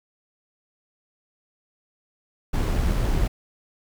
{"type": "noise with amplitude modulation", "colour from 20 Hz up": "brown", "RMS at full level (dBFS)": -21, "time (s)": [2.53, 3.28], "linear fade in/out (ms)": 10, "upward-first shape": "sine", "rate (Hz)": 82.5, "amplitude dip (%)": 25, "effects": []}